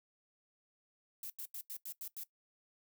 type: noise bursts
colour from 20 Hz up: violet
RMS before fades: -44 dBFS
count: 7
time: 1.23-2.235 s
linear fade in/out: 2 ms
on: 69 ms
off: 87 ms
effects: noise-tail reverb RT60 0.1 s tail -17 dB re dry